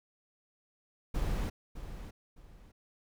brown noise with echo, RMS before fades -32 dBFS, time 1.14-1.5 s, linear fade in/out 10 ms, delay 610 ms, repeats 2, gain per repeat -11 dB, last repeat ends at 2.72 s, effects none

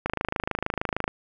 click train, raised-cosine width 0.5 ms, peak -10 dBFS, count 28, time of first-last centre 0.06-1.079 s, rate 26.5 Hz, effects none

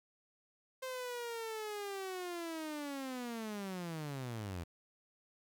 sawtooth linear sweep, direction down, 523.3 to 80.9 Hz, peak -36 dBFS, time 0.82-4.64 s, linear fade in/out 10 ms, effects 11-bit

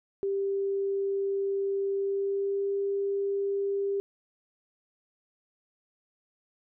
sine tone with pitch glide, 394.1 to 397.5 Hz, G4 to G4, +9 to +24 cents, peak -26 dBFS, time 0.23-4 s, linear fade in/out 0 ms, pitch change +15 cents, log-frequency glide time 1.95-2.72 s, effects none

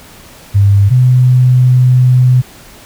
sine tone pair in turn, 100 / 126.47 Hz, G2 / B2, +35 / +42 cents, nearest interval major third, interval 407 cents, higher second, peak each -4 dBFS, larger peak neither, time 0.54-0.9 / 0.9-2.42 s, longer second, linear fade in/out 20 ms, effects pink hiss -37 dBFS RMS until 2.85 s

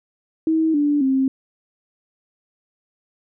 sine tone with pitch steps, 320 / 291.8 / 266 Hz, D#4 / D4 / C4, +49 / -11 / +29 cents, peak -15 dBFS, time 0.47-1.28 s, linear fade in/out 2 ms, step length 270 ms, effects none

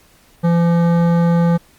sine tone with hard clipping, 170.2 Hz, F3, 44 cents flat, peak -13 dBFS, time 0.43-1.58 s, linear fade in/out 20 ms, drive 14 dB, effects pink hiss -51 dBFS RMS until 1.78 s + Opus 48 kbps

